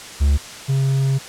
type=tone pair in turn; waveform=triangle; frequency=71 / 135.2 Hz; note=C#2 / C#3; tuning=+42 / -43 cents; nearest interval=major seventh; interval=1115 cents; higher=second; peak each=-10 / -13 dBFS; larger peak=first; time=0.2-0.38 / 0.68-1.19 s; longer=second; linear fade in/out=20 ms; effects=white hiss -35 dBFS RMS until 1.28 s + low-pass 8000 Hz 12 dB/octave